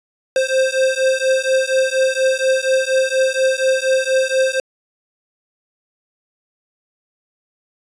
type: beating tone pair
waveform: square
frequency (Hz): 523.3 / 527.5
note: C5 / C5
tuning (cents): 0 / +14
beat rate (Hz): 4.2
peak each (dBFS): -18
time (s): 0.36-4.6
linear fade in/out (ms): 2
effects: resampled to 22050 Hz